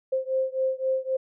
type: beating tone pair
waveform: sine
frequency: 523.3 / 527.1 Hz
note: C5 / C5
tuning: 0 / +13 cents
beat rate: 3.8 Hz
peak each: -26 / -27 dBFS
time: 0.12-1.17 s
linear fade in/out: 10 ms
effects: none